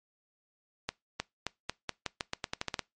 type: accelerating click train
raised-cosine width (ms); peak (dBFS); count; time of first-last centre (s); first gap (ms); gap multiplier
0.2; -14; 14; 0.89-2.793; 310; 0.86
effects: noise-tail reverb RT60 0.2 s tail -23 dB re dry + MP3 48 kbps